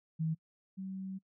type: tone pair in turn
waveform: sine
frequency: 160 / 190.67 Hz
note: D#3 / G3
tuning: +49 / -48 cents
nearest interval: minor third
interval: 303 cents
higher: second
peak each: -30 / -38 dBFS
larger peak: first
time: 0.19-0.35 / 0.77-1.19 s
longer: second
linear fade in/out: 20 ms
effects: noise-tail reverb RT60 0.1 s tail -25 dB re dry